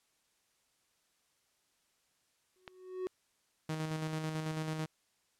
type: tone with exponential growth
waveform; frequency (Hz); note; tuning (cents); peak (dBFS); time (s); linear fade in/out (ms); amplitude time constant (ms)
triangle; 370; F#4; 0; -30; 2.56-3.07; 0; 110
type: click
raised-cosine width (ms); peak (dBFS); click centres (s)
0.3; -28; 2.678
type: tone with tremolo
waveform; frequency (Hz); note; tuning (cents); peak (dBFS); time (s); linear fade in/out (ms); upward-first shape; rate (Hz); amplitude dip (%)
sawtooth; 157.1; D#3; +17; -30; 3.69-4.86; 5; square; 9.1; 35
effects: white hiss -75 dBFS RMS until 5.39 s + low-pass 10000 Hz 12 dB/octave

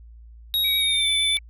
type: tone with pitch glide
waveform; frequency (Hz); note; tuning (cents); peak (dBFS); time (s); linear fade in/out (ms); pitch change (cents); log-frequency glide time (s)
square; 3787 to 3513; A#7 to A7; +27 to -3; -20; 0.54-1.37; 0; -130; 0.77-1.09
type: tone with vibrato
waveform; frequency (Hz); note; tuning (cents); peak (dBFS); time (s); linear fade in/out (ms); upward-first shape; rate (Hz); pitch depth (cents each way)
sine; 2282; C#7; +50; -27; 0.64-1.39; 5; triangle; 8.9; 20
effects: added 57 Hz sine -42 dBFS peak until 1.49 s

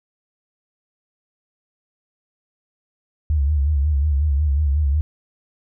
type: tone with vibrato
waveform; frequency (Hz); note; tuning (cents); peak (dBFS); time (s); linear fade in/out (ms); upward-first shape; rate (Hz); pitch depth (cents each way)
sine; 72.6; D2; -19; -15; 3.3-5.01; 0; sine; 5.5; 110
effects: none

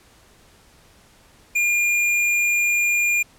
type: tone with hard clipping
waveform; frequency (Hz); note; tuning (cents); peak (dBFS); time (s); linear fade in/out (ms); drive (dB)
sine; 2412; D7; +46; -18; 1.55-3.23; 10; 16
effects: pink hiss -53 dBFS RMS until 3.38 s + low-pass 12000 Hz 12 dB/octave

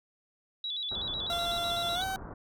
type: tone with vibrato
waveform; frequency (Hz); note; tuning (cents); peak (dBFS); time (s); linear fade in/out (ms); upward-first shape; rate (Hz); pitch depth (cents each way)
sine; 3660; A#7; -32; -32; 0.64-2.04; 2; square; 8; 100
type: low-pass noise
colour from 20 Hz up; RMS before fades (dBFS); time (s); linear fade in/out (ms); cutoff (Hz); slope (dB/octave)
pink; -43; 0.91-2.34; 5; 1500; 48
type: tone with pitch glide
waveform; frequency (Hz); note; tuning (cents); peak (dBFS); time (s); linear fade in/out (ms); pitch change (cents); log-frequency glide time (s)
30% pulse; 689 to 764.5; F5 to G5; -24 to -44; -29; 1.3-2.16; 0; +180; 1.94-2.03
effects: none

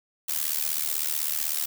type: noise with amplitude modulation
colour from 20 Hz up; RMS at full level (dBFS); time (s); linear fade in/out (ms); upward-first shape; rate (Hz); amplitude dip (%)
blue; -24; 0.28-1.66; 10; sine; 76; 90
effects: none

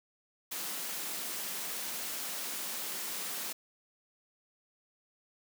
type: high-pass noise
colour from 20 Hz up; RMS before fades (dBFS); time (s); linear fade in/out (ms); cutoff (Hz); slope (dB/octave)
white; -38; 0.51-3.53; 10; 160; 96
effects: none

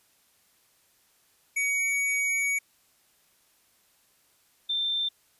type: tone pair in turn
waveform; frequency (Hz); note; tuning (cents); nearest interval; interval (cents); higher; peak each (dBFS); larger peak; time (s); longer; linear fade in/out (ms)
square / sine; 2251 / 3573; C#7 / A7; +26 / +26; minor sixth; 800; second; -25; neither; 1.56-2.59 / 4.69-5.09; first; 10
effects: white hiss -65 dBFS RMS until 5.39 s + resampled to 32000 Hz

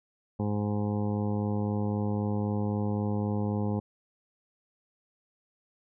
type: harmonic tone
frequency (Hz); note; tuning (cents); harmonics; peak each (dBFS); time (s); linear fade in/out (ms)
103.83; G#2; 0; 1 / 2 / 3 / 4 / 5 / 7 / 8 / 9 / 10; -30 / -30 / -38 / -38 / -39 / -46 / -42 / -48 / -51; 0.39-3.8; 10
effects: none

